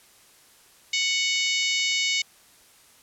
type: harmonic tone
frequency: 740 Hz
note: F#5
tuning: in tune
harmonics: 3 / 4 / 5 / 6 / 7 / 8 / 9 / 10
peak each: -26 / -28 / -30 / -32 / -33 / -34 / -35 / -36 dBFS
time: 0.93-2.22 s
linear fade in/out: 5 ms
type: clicks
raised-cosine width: 0.3 ms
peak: -34 dBFS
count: 9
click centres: 1.021 / 1.111 / 1.358 / 1.406 / 1.466 / 1.627 / 1.714 / 1.797 / 1.92 s
effects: white hiss -55 dBFS RMS until 3.02 s + low-pass 12000 Hz 12 dB/octave